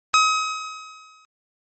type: tone with exponential decay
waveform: sawtooth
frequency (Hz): 1271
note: D#6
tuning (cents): +36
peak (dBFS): -8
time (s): 0.14-1.25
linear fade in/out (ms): 0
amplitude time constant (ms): 240
effects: MP3 32 kbps

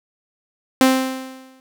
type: tone with exponential decay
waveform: sawtooth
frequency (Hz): 261.6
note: C4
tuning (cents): 0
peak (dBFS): -5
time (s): 0.81-1.6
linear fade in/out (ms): 1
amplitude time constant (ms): 170
effects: none

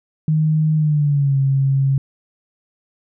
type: tone with pitch glide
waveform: sine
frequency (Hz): 155.56 to 136.21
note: D#3 to C#3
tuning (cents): 0 to -30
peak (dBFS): -13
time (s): 0.28-1.98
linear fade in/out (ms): 2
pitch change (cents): -230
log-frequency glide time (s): 0.76-1.38
effects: none

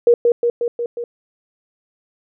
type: tone with echo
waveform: sine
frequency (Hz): 474.7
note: A#4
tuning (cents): +31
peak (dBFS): -7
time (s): 0.07-0.14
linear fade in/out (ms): 2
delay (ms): 180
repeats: 5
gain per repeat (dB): -3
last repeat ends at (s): 1.04
effects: none

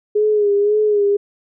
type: tone with vibrato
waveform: sine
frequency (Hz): 415.3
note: G#4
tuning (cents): 0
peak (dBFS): -12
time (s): 0.15-1.17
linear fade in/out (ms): 10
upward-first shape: sine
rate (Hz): 1.9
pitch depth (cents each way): 50
effects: none

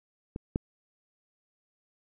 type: clicks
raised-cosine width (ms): 3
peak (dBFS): -22 / -14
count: 2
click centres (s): 0.361 / 0.559
effects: none

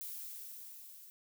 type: noise with level ramp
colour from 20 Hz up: violet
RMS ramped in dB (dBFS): -43 to -55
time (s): 0.01-1.1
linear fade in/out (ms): 0
effects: none

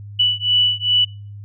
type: beating tone pair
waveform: sine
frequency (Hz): 2960 / 2962.5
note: F#7 / F#7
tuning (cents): 0 / +1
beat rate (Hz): 2.5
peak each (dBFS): -17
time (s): 0.19-1.05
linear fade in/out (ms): 10
effects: noise-tail reverb RT60 0.4 s tail -26 dB re dry + added 102 Hz sine -32 dBFS peak until 1.44 s

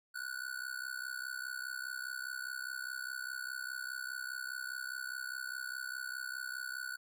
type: tone with amplitude modulation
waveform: square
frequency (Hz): 1478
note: F#6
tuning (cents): -2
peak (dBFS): -36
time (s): 0.14-6.97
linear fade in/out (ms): 20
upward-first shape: sine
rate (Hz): 64.9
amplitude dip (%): 90
effects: none

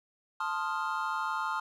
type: chord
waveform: triangle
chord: F dominant seventh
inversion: first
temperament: equal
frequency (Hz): 880 / 1046.5 / 1244.5 / 1396.9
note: A5 / C6 / Eb6 / F6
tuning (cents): 0 / 0 / 0 / 0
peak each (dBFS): -34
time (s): 0.4-1.6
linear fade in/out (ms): 5
effects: none

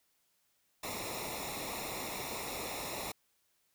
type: noise with comb filter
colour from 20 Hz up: pink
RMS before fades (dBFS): -40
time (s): 0.83-3.12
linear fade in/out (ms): 5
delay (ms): 0.64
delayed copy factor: -0.8
effects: white hiss -75 dBFS RMS until 3.74 s

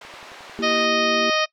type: band-pass noise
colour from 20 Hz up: pink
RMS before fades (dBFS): -42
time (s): 0.01-0.86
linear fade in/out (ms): 5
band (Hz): 620 to 4000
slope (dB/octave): 12
type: click train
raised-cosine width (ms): 1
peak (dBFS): -31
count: 8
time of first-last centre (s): 0.05-0.675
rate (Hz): 11.2
type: chord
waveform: sine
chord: E diminished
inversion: second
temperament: equal with one note detuned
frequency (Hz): 234.6 / 329.6 / 392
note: Bb3 / E4 / G4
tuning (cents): +11 / 0 / 0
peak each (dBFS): -27 / -31 / -29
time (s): 0.59-1.3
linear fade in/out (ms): 0
type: harmonic tone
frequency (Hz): 621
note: D#5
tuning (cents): -3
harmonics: 1 / 2 / 3 / 4 / 5 / 6 / 7 / 8 / 9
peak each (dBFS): -23 / -24 / -27 / -26 / -27 / -31 / -32 / -33 / -32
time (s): 0.62-1.46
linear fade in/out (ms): 20
effects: noise-tail reverb RT60 0.1 s tail -21 dB re dry

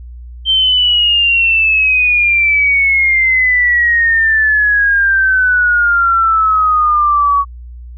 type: exponential sweep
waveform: sine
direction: down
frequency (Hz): 3136 to 1121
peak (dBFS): -8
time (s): 0.45-7.45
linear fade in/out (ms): 50
effects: added 60 Hz sine -28 dBFS peak until 7.97 s

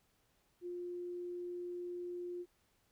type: tone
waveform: sine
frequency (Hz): 353.3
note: F4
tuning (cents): +20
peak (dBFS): -40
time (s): 0.61-2.46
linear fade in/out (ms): 50
effects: pink hiss -75 dBFS RMS until 2.91 s

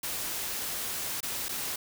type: noise with dropouts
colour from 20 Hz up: white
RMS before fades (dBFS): -34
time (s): 0.03-1.76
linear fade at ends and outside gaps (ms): 5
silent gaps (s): 1.206-1.229 / 1.485-1.491
effects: none

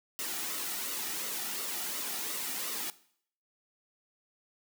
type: noise with flanger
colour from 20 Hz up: white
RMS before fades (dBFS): -36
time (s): 0.19-2.9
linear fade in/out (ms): 0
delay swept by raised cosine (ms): 1.2 to 1.93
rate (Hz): 2.8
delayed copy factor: -0.5
effects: noise-tail reverb RT60 0.6 s tail -18 dB re dry + high-pass 200 Hz 12 dB/octave

